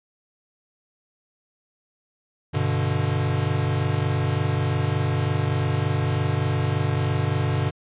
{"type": "chord", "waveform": "square", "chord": "G major", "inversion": "none", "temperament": "equal", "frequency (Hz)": [98, 123.47, 146.83], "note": ["G2", "B2", "D3"], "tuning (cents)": [0, 0, 0], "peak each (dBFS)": -26, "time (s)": [2.53, 7.71], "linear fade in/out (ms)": 20, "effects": ["resampled to 8000 Hz"]}